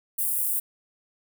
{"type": "high-pass noise", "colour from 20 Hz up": "white", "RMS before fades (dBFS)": -26, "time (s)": [0.18, 0.6], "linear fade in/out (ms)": 10, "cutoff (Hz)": 8800, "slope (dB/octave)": 48, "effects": []}